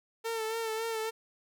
sawtooth tone with vibrato, 448 Hz, A4, 31 cents sharp, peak -28 dBFS, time 0.24-1.11 s, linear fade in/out 20 ms, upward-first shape sine, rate 3.6 Hz, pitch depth 40 cents each way, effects none

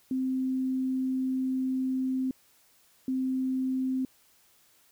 sine tone pair in turn, 260.4 / 260.4 Hz, C4 / C4, -8 / -8 cents, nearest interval unison, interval 0 cents, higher neither, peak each -26 dBFS, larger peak neither, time 0.11-2.31 / 3.08-4.05 s, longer first, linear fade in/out 2 ms, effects white hiss -63 dBFS RMS until 4.91 s

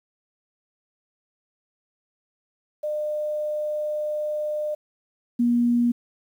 sine tone pair in turn, 603 / 239.3 Hz, D5 / A#3, +46 / +46 cents, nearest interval octave + major third, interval 1600 cents, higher first, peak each -24 / -17 dBFS, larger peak second, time 2.83-4.75 / 5.39-5.92 s, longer first, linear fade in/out 10 ms, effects 9-bit

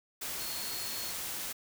sine tone in noise, 4327 Hz, C#8, 43 cents flat, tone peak -42 dBFS, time 0.39-1.12 s, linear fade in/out 10 ms, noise white, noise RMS -38 dBFS, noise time 0.21-1.53 s, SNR -7 dB, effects none

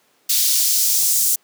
white noise with high-pass filter sweep, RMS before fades -17 dBFS, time 0.29-1.36 s, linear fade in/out 10 ms, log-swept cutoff 4100 to 7000 Hz, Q 1.3, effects pink hiss -59 dBFS RMS until 1.43 s + high-pass 300 Hz 12 dB/octave

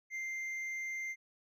sine tone with hard clipping, 2093 Hz, C7, in tune, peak -38 dBFS, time 0.1-1.16 s, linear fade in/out 50 ms, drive 4 dB, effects none

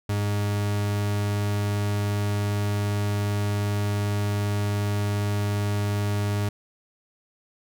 40% pulse tone, 102.6 Hz, G#2, 21 cents flat, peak -22 dBFS, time 0.09-6.49 s, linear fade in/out 5 ms, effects none

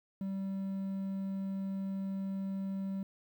triangle tone, 193.8 Hz, G3, 20 cents flat, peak -32 dBFS, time 0.21-3.03 s, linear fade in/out 2 ms, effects 11-bit

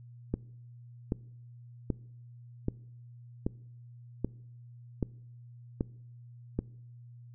click train, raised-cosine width 3 ms, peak -16 dBFS, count 9, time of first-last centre 0.34-6.59 s, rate 1.28 Hz, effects noise-tail reverb RT60 0.7 s tail -23 dB re dry + added 120 Hz sine -48 dBFS peak until 7.34 s

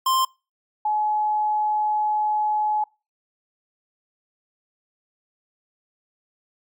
square / sine tone pair in turn, 1048 / 848.9 Hz, C6 / G#5, +2 / +38 cents, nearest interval major third, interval 364 cents, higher first, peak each -18 / -19 dBFS, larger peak first, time 0.06-0.25 / 0.85-2.84 s, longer second, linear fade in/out 5 ms, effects noise-tail reverb RT60 0.3 s tail -25 dB re dry + MP3 96 kbps

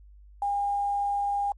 sine tone with quantisation, 808 Hz, G#5, 48 cents flat, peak -24 dBFS, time 0.42-1.52 s, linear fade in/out 2 ms, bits 9, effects added 50 Hz sine -48 dBFS peak until 1.57 s + MP3 48 kbps

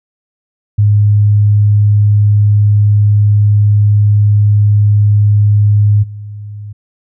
sine tone with level steps, 103.83 Hz, G#2, in tune, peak -5 / -23 dBFS, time 0.78-6.73 s, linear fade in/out 10 ms, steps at 6.02 s, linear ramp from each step 20 ms, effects none

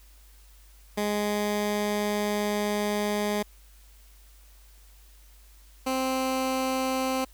15% pulse tone pair in turn, 207.7 / 261.7 Hz, G#3 / C4, 0 / 0 cents, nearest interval major third, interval 400 cents, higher second, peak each -19 dBFS, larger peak neither, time 0.97-3.43 / 5.86-7.25 s, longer first, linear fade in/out 10 ms, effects added 50 Hz sine -51 dBFS peak until 7.33 s + white hiss -59 dBFS RMS until 7.33 s

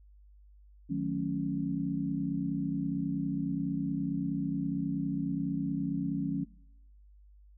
sine chord, D# half-diminished seventh, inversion none, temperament equal, 155.56 / 185 / 220 / 277.2 Hz, D#3 / F#3 / A3 / C#4, 0 / 0 / 0 / 0 cents, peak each -36 / -35 / -39 / -33 dBFS, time 0.89-6.45 s, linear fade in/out 20 ms, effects noise-tail reverb RT60 0.9 s tail -25 dB re dry + added 50 Hz sine -54 dBFS peak until 7.57 s

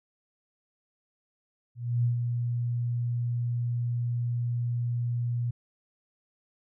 sine tone with ADSR envelope, 120 Hz, B2, 49 cents flat, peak -21 dBFS, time 1.75-5.51 s, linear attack 290 ms, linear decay 120 ms, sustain -5 dB, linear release 8 ms, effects none

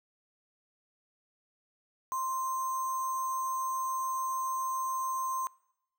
sine tone with sample-and-hold, 1046.5 Hz, C6, in tune, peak -30 dBFS, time 2.12-5.47 s, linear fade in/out 0 ms, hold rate 7350 Hz, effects noise-tail reverb RT60 0.8 s tail -23 dB re dry

